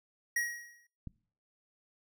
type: tone with exponential decay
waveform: square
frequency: 1897 Hz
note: A#6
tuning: 30 cents sharp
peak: -28 dBFS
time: 0.36-0.87 s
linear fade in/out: 5 ms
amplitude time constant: 110 ms
type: click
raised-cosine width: 5 ms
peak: -29 dBFS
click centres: 1.073 s
effects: noise-tail reverb RT60 0.5 s tail -23 dB re dry